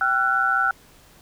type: tone cluster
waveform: sine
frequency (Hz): 780 / 1354 / 1479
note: G5 / E6 / F#6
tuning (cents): -9 / +46 / -1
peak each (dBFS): -26 / -21 / -21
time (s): 0.01-0.71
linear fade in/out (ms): 2
effects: pink hiss -52 dBFS RMS until 1.21 s